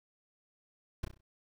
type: noise with echo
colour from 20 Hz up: brown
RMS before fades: -34 dBFS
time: 1.03-1.05 s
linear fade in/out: 5 ms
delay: 32 ms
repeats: 5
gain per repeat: -7 dB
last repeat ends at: 1.21 s
effects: none